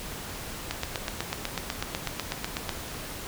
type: click train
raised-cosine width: 0.2 ms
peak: -11 dBFS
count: 17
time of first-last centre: 0.71-2.693 s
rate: 8.07 Hz
effects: pink hiss -38 dBFS RMS until 3.27 s